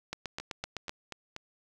two click trains, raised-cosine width 0.2 ms, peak -18 / -22 dBFS, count 7 / 5, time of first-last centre 0.13-0.894 / 0.4-1.364 s, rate 7.85 / 4.15 Hz, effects 10-bit

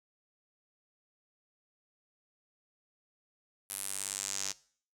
square tone with band-pass filter sweep, 49 Hz, G1, in tune, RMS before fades -38 dBFS, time 3.69-4.53 s, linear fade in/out 20 ms, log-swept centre 11000 to 6100 Hz, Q 3.1, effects noise-tail reverb RT60 0.5 s tail -21 dB re dry

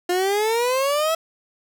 30% pulse exponential sweep, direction up, 350.8 to 659.3 Hz, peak -16 dBFS, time 0.09-1.15 s, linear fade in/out 5 ms, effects none

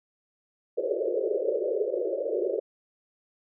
pink band-pass noise, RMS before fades -28 dBFS, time 0.77-2.6 s, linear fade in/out 10 ms, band 360 to 590 Hz, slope 96 dB/octave, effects none

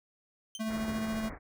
25% pulse tone with exponential decay, 3100 Hz, G7, 20 cents flat, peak -31 dBFS, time 0.55-0.64 s, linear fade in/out 1 ms, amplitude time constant 18 ms
square tone with tremolo, 220 Hz, A3, in tune, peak -31 dBFS, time 0.59-1.3 s, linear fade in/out 20 ms, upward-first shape sine, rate 14 Hz, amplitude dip 30%
pink low-pass noise, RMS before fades -42 dBFS, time 0.66-1.39 s, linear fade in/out 50 ms, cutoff 2200 Hz, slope 96 dB/octave
effects none

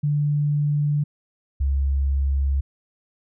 sine tone pair in turn, 146.8 / 68.76 Hz, D3 / C#2, 0 / -13 cents, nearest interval octave + minor second, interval 1313 cents, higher first, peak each -18 dBFS, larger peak neither, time 0.03-1.04 / 1.6-2.61 s, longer neither, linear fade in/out 10 ms, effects none

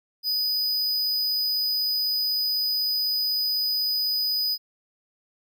square tone, 4978 Hz, D#8, in tune, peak -23 dBFS, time 0.23-4.58 s, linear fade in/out 50 ms, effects none

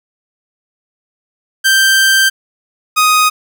sawtooth tone pair in turn, 1568 / 1248.5 Hz, G6 / D#6, 0 / +6 cents, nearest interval major third, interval 394 cents, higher first, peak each -4 dBFS, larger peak neither, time 1.64-2.3 / 2.96-3.3 s, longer first, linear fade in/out 20 ms, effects none

